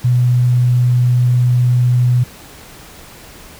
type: tone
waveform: sine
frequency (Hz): 123.47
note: B2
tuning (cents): 0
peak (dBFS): -9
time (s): 0.04-2.24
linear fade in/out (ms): 10
effects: pink hiss -38 dBFS RMS until 3.59 s